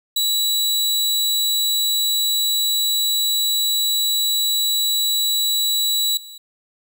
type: tone with level steps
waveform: sawtooth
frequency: 3920 Hz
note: B7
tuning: 14 cents flat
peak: -14 / -33 dBFS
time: 0.16-6.38 s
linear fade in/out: 5 ms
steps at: 6.17 s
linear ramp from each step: 2 ms
effects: none